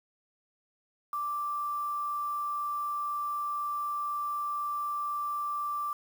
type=tone with quantisation; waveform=sine; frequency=1174 Hz; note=D6; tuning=1 cent flat; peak=-30 dBFS; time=1.13-5.93 s; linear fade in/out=2 ms; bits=8; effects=none